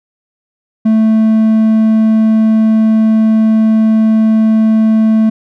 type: tone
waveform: triangle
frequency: 220 Hz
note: A3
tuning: in tune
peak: -4 dBFS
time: 0.85-5.3 s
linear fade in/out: 10 ms
effects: none